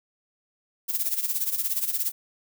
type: noise with tremolo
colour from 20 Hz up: violet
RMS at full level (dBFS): -24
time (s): 0.88-2.12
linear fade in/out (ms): 20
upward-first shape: sine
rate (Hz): 17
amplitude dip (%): 75
effects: none